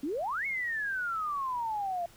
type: exponential two-way sweep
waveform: sine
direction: up then down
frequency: 261.6 to 2219 to 675 Hz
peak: -30 dBFS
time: 0.03-2.06 s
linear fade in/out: 5 ms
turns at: 0.46 s
effects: pink hiss -57 dBFS RMS until 2.16 s